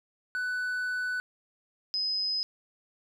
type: tone pair in turn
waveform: triangle / sine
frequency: 1493 / 5048 Hz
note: F#6 / D#8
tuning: +15 / +24 cents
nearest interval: octave + major sixth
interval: 2109 cents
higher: second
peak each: -27 dBFS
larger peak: neither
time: 0.35-1.2 / 1.94-2.43 s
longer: first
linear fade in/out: 0 ms
effects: none